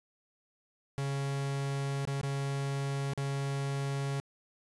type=tone with dropouts; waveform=45% pulse; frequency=138.59 Hz; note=C#3; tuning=in tune; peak=-31 dBFS; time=0.98-4.2 s; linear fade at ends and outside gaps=0 ms; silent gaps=2.052-2.074 / 2.213-2.232 / 3.135-3.176 s; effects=resampled to 24000 Hz + 10-bit